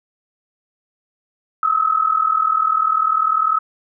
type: tone pair together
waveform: sine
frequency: 1265.9 / 1306 Hz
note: D#6 / E6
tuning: +30 / -17 cents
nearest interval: minor second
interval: 53 cents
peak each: -17 dBFS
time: 1.63-3.59 s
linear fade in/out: 2 ms
effects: none